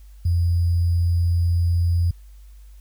sine tone with sample-and-hold, 86 Hz, F2, 26 cents flat, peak -16 dBFS, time 0.25-2.11 s, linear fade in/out 5 ms, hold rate 4900 Hz, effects added 50 Hz sine -41 dBFS peak until 2.8 s + white hiss -61 dBFS RMS until 2.8 s

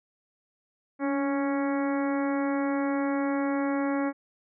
harmonic tone with a mistuned harmonic, 277.2 Hz, C#4, in tune, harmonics 1 / 2 / 3 / 4 / 5 / 6 / 7 / 8, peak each -26 / -32 / -36 / -38 / -40 / -42 / -43 / -44 dBFS, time 0.99-4.13 s, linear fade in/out 50 ms, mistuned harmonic 1, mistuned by +31 cents, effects none

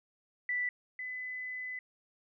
sine tone pair in turn, 1975.5 / 2009 Hz, B6 / B6, 0 / +29 cents, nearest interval unison, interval 29 cents, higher second, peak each -30 / -37 dBFS, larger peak first, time 0.49-0.69 / 0.99-1.79 s, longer second, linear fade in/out 2 ms, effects none

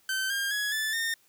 sawtooth tone with pitch steps, 1542 / 1608.4 / 1677.7 / 1749.9 / 1825.3 Hz, G6 / G6 / G#6 / A6 / A#6, -29 / +44 / +17 / -10 / -37 cents, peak -24 dBFS, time 0.09-1.14 s, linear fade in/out 2 ms, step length 210 ms, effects white hiss -64 dBFS RMS until 1.28 s

